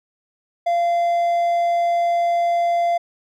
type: tone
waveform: triangle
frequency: 689 Hz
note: F5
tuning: 24 cents flat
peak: -14 dBFS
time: 0.66-2.98 s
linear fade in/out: 10 ms
effects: none